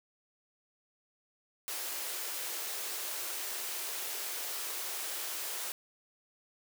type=high-pass noise; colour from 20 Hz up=white; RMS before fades=-38 dBFS; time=1.68-5.72 s; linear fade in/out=0 ms; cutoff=320 Hz; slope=48 dB/octave; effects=none